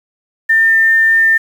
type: tone with quantisation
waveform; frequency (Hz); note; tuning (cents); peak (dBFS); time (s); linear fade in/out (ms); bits
sine; 1801; A6; +40; -7; 0.49-1.38; 10; 6
effects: none